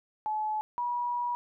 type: tone pair in turn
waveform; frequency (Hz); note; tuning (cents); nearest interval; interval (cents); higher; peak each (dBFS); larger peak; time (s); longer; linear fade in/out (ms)
sine; 858 / 967; A5 / B5; -44 / -37; major second; 207; second; -28; neither; 0.26-0.61 / 0.78-1.35; second; 0
effects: none